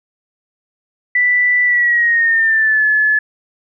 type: tone with pitch glide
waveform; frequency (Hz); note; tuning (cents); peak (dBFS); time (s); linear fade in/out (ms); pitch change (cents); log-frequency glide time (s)
sine; 1975.5 to 1719.8; B6 to A6; 0 to -40; -10; 1.15-3.19; 5; -240; 1.64-2.85
effects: none